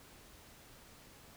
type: silence
effects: pink hiss -58 dBFS RMS until 1.36 s